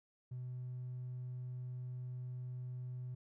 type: tone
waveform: triangle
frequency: 125.5 Hz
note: B2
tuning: 28 cents sharp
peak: -38 dBFS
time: 0.31-3.15 s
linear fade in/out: 10 ms
effects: tanh soft clip ceiling -38 dBFS